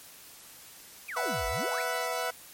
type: exponential two-way sweep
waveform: sine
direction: down then up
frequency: 2674 to 45.02 to 2674 Hz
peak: -35 dBFS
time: 1.08-1.82 s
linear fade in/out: 10 ms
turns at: 1.47 s
type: chord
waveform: 20% pulse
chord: B suspended fourth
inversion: none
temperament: equal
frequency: 493.9 / 659.3 / 740 Hz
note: B4 / E5 / F#5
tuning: 0 / 0 / 0 cents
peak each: -29 / -28 / -30 dBFS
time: 1.16-2.31 s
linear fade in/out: 10 ms
effects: white hiss -50 dBFS RMS until 2.53 s + MP3 64 kbps